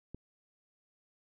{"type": "click", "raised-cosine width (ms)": 3, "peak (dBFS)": -30, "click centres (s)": 0.146, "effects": []}